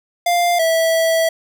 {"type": "tone pair in turn", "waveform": "square", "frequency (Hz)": [698.5, 654.2], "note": ["F5", "E5"], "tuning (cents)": [0, -13], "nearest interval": "minor second", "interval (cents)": 113, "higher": "first", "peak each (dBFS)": -14, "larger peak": "neither", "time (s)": [[0.26, 0.59], [0.59, 1.29]], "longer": "second", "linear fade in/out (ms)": 5, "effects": []}